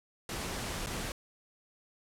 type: noise with dropouts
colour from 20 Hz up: pink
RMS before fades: -37 dBFS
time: 0.29-1.12 s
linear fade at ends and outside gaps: 2 ms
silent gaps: 0.862-0.869 s
effects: low-pass 11000 Hz 12 dB/octave